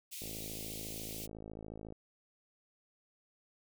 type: high-pass noise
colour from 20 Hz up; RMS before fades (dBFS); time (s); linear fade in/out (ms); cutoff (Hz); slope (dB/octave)
white; -45; 0.11-1.27; 20; 2200; 48
type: click train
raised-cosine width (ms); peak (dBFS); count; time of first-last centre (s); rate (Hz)
2; -33; 93; 0.22-1.924; 54
effects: none